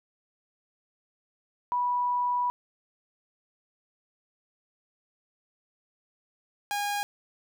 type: tone pair in turn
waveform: sine / sawtooth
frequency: 980 / 817.3 Hz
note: B5 / G#5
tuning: -14 / -28 cents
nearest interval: minor third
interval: 314 cents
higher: first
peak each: -24 dBFS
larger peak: neither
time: 1.72-2.5 / 6.71-7.03 s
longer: first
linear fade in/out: 0 ms
effects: none